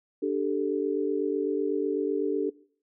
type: chord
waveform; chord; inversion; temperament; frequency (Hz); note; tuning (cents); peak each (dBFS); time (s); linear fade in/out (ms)
sine; D suspended fourth; none; equal; 293.7 / 392 / 440; D4 / G4 / A4; 0 / 0 / 0; -29; 0.22-2.5; 10
effects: noise-tail reverb RT60 0.5 s tail -19 dB re dry